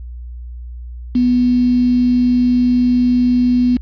sine tone with quantisation, 246.9 Hz, B3, in tune, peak -10 dBFS, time 1.15-3.77 s, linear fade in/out 5 ms, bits 5, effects added 60 Hz sine -27 dBFS peak until 3.81 s + resampled to 11025 Hz

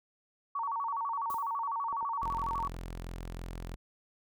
sine tone with vibrato, 1016 Hz, B5, 49 cents sharp, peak -31 dBFS, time 0.55-2.68 s, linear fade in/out 5 ms, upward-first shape square, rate 12 Hz, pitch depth 180 cents each way
violet noise with exponential decay, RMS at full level -44 dBFS, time 1.3-1.63 s, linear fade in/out 1 ms, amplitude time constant 71 ms
clicks, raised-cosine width 1 ms, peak -34 dBFS, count 7, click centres 1.304 / 1.344 / 1.928 / 2.028 / 2.271 / 2.512 / 2.748 s
sawtooth tone, 43.07 Hz, F1, 23 cents flat, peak -35 dBFS, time 2.22-3.76 s, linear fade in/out 10 ms
effects none

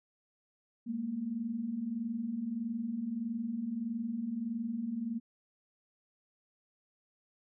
sine tone pair together, 211.5 / 233.1 Hz, G#3 / A#3, +32 / 0 cents, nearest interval major second, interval 168 cents, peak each -40 / -34 dBFS, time 0.86-5.2 s, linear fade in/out 20 ms, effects none

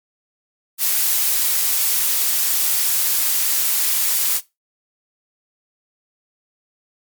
blue noise, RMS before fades -18 dBFS, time 0.78-4.41 s, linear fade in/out 50 ms, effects noise-tail reverb RT60 0.2 s tail -17 dB re dry + MP3 96 kbps

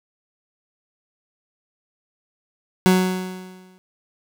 30% pulse tone with exponential decay, 185 Hz, F#3, in tune, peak -8 dBFS, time 2.86-3.78 s, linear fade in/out 0 ms, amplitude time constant 200 ms, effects none

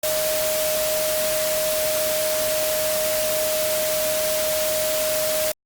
sine tone in noise, 620 Hz, D#5, 6 cents flat, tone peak -22 dBFS, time 0.03-5.52 s, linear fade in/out 5 ms, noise white, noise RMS -25 dBFS, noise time 0.03-5.52 s, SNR 0 dB, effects Opus 48 kbps

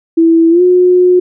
sine tone with pitch glide, 329.6 to 361.5 Hz, E4 to F#4, 0 to -40 cents, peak -4 dBFS, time 0.17-1.2 s, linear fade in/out 10 ms, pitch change +160 cents, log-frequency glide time 0.5-0.62 s, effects none

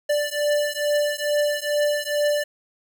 square beating tone pair, 587.3 / 589.6 Hz, D5 / D5, 0 / +7 cents, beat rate 2.3 Hz, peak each -24 dBFS, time 0.09-2.44 s, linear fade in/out 10 ms, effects none

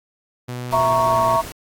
sawtooth tone with pitch glide, 123.47 to 118.78 Hz, B2 to A#2, 0 to +33 cents, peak -23 dBFS, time 0.48-1.37 s, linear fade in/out 10 ms, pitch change -67 cents, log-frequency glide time 0.76-1.24 s
pink noise, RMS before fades -34 dBFS, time 0.71-1.52 s, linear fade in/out 0 ms
sine chord, A# diminished, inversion second, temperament equal, 659.3 / 932.3 / 1108.7 Hz, E5 / A#5 / C#6, 0 / 0 / 0 cents, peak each -19 dBFS, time 0.72-1.42 s, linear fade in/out 20 ms
effects AAC 64 kbps

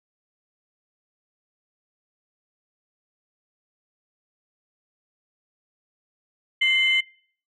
sine tone pair together, 2093 / 3018 Hz, C7 / F#7, 0 / +34 cents, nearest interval tritone, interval 634 cents, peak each -18 / -20 dBFS, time 6.61-7.01 s, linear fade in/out 10 ms, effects noise-tail reverb RT60 0.5 s tail -24 dB re dry + tanh soft clip ceiling -11 dBFS

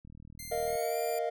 click train, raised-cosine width 5 ms, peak -38 dBFS, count 29, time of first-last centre 0.05-0.754 s, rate 39.8 Hz
5% pulse tone with pitch glide, 2093 to 2377 Hz, C7 to D7, 0 to +20 cents, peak -32 dBFS, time 0.39-1.19 s, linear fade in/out 5 ms, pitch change +220 cents, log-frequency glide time 0.65-0.97 s
triangle chord, Bb suspended fourth, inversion none, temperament equal, 466.2 / 622.3 / 698.5 Hz, Bb4 / Eb5 / F5, 0 / 0 / 0 cents, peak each -32 dBFS, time 0.51-1.3 s, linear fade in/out 10 ms
effects none

